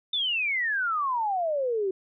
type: exponential sweep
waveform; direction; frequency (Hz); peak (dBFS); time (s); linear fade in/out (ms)
sine; down; 3615 to 369.6; -24; 0.13-1.91; 5
effects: none